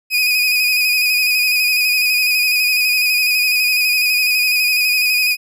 30% pulse tone with vibrato, 2489 Hz, D#7, in tune, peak -10 dBFS, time 0.1-5.37 s, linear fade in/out 50 ms, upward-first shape square, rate 12 Hz, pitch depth 28 cents each way, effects none

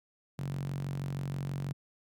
sawtooth tone with high-pass filter, 46.25 Hz, F#1, in tune, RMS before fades -36 dBFS, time 0.38-1.73 s, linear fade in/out 10 ms, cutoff 140 Hz, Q 5.5, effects none

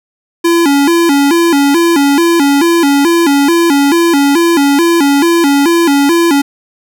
square tone with vibrato, 309 Hz, D#4, 12 cents flat, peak -7 dBFS, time 0.44-6.42 s, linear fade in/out 10 ms, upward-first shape square, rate 2.3 Hz, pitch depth 160 cents each way, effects none

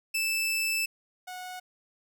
sawtooth tone pair in turn, 2637 / 732.8 Hz, E7 / F#5, 0 / -17 cents, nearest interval octave + minor seventh, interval 2217 cents, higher first, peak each -23 / -34 dBFS, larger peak first, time 0.14-0.86 / 1.27-1.6 s, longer first, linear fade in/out 10 ms, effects none

